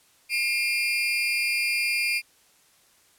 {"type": "tone with amplitude modulation", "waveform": "35% pulse", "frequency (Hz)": 2400, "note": "D7", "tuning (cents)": 37, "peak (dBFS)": -17, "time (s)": [0.29, 2.22], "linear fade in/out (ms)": 50, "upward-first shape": "sine", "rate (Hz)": 261, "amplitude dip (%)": 85, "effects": ["white hiss -60 dBFS RMS until 3.18 s", "low-pass 12000 Hz 12 dB/octave"]}